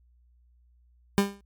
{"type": "tone with exponential decay", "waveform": "30% pulse", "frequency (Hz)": 200, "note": "G3", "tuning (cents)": 35, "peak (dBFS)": -13, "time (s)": [1.18, 1.41], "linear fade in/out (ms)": 0, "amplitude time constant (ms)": 48, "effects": ["added 60 Hz sine -58 dBFS peak until 1.45 s", "MP3 96 kbps"]}